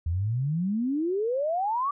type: exponential sweep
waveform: sine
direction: up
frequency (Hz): 78.7 to 1174.7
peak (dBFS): -24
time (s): 0.06-1.91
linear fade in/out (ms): 5
effects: none